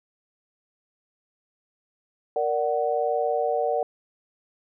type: chord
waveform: sine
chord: Bb augmented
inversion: none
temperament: equal with one note detuned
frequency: 466.2 / 587.3 / 745.6 Hz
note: Bb4 / D5 / F#5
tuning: 0 / 0 / +13 cents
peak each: -26 dBFS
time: 2.36-3.83 s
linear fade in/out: 2 ms
effects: none